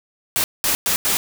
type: noise bursts at uneven times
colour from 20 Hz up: white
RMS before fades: -19 dBFS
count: 4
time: 0.36-0.44 / 0.64-0.75 / 0.86-0.96 / 1.05-1.17 s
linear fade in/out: 0 ms
effects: none